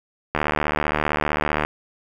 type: click train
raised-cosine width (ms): 0.5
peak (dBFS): -5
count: 99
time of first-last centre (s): 0.35-1.65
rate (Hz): 75.4
effects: 7-bit